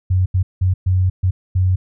sine tone bursts at uneven times, 92.5 Hz, F#2, in tune, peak -12 dBFS, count 6, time 0.1-0.26 / 0.34-0.43 / 0.61-0.74 / 0.86-1.1 / 1.23-1.31 / 1.55-1.76 s, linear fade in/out 10 ms, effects none

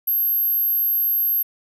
sine tone, 12544 Hz, G9, in tune, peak -17 dBFS, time 0.07-1.43 s, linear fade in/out 10 ms, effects none

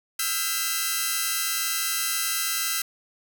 5% pulse tone cluster, 1299 / 1385 / 1583 / 2018 Hz, E6 / F6 / G6 / B6, -26 / -15 / +17 / +37 cents, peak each -19 dBFS, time 0.19-2.82 s, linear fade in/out 5 ms, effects 7-bit

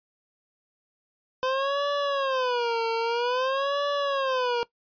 25% pulse tone with vibrato, 511 Hz, C5, 41 cents flat, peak -20 dBFS, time 1.43-4.63 s, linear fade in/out 0 ms, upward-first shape sine, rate 0.51 Hz, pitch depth 200 cents each way, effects noise-tail reverb RT60 0.1 s tail -20 dB re dry + resampled to 11025 Hz

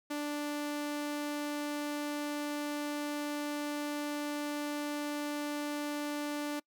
sawtooth tone, 293.7 Hz, D4, in tune, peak -30 dBFS, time 0.1-6.6 s, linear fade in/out 10 ms, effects noise-tail reverb RT60 0.1 s tail -25 dB re dry

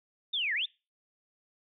sine linear two-way sweep, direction down then up, 3729 to 1661.2 to 3729 Hz, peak -28 dBFS, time 0.33-0.66 s, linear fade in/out 10 ms, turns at 0.54 s, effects noise-tail reverb RT60 0.3 s tail -25 dB re dry

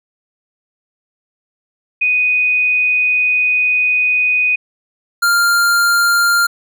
sine / square tone pair in turn, 2489 / 1396.9 Hz, D#7 / F6, 0 / 0 cents, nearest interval minor seventh, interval 1000 cents, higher first, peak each -11 dBFS, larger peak neither, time 2.01-4.56 / 5.22-6.47 s, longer first, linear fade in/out 10 ms, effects none

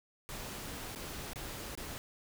pink noise with dropouts, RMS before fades -43 dBFS, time 0.29-1.98 s, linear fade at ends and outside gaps 0 ms, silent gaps 0.95-0.959 / 1.333-1.358 / 1.752-1.775 s, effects none

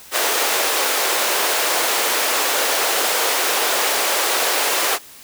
pink high-pass noise, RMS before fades -19 dBFS, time 0.11-4.99 s, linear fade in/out 50 ms, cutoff 430 Hz, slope 24 dB/octave, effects white hiss -42 dBFS RMS until 5.23 s

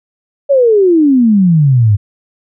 sine exponential sweep, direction down, 576 to 98 Hz, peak -5 dBFS, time 0.49-1.97 s, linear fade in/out 20 ms, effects none

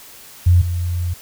sine tone pair in turn, 88.3 / 87.34 Hz, F2 / F2, +20 / +1 cents, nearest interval unison, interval 19 cents, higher first, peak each -8 / -18 dBFS, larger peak first, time 0.46-0.62 / 0.62-1.14 s, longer second, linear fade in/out 10 ms, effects white hiss -41 dBFS RMS until 1.21 s

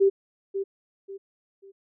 sine tone with echo, 391.9 Hz, G4, in tune, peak -15 dBFS, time 0-0.1 s, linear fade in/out 20 ms, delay 540 ms, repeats 3, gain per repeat -10 dB, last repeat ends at 1.72 s, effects none

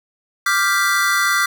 square chord, G dominant seventh, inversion second, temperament equal, 1174.7 / 1396.9 / 1568 / 1975.5 Hz, D6 / F6 / G6 / B6, 0 / 0 / 0 / 0 cents, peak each -21 / -21 / -22 / -21 dBFS, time 0.46-1.46 s, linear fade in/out 5 ms, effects none

